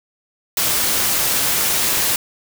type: noise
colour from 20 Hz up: white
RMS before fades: -18 dBFS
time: 0.57-2.16 s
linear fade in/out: 2 ms
effects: none